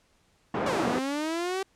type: band-pass noise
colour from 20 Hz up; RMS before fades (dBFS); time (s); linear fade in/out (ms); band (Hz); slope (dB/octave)
pink; -29; 0.54-0.99; 5; 220 to 1200; 12
type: linear two-way sweep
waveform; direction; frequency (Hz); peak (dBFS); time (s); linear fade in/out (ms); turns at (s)
sawtooth; down then up; 597 to 232.2 to 390.2; -24; 0.66-1.63; 5; 0.86
effects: pink hiss -66 dBFS RMS until 1.75 s + low-pass 9000 Hz 12 dB/octave